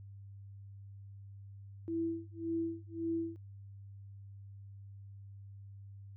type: tone with tremolo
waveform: sine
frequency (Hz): 330.9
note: E4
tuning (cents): +7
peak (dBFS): -31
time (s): 1.88-3.36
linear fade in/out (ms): 0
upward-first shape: sine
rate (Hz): 1.8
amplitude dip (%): 100
effects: added 99 Hz sine -48 dBFS peak until 6.16 s